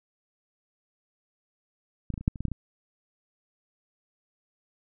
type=clicks; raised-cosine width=5 ms; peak=-19 / -22 / -22 / -27 / -9 / -27 / -19 / -12 / -28 / -20 dBFS; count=10; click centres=2.103 / 2.14 / 2.178 / 2.21 / 2.279 / 2.358 / 2.406 / 2.453 / 2.483 / 2.517 s; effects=none